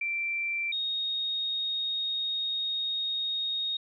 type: tone pair in turn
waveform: sine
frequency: 2349 / 3729 Hz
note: D7 / A#7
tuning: 0 / 0 cents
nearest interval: minor sixth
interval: 800 cents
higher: second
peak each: -28 dBFS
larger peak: neither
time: 0.01-0.72 / 0.72-3.77 s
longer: second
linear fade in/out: 5 ms
effects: none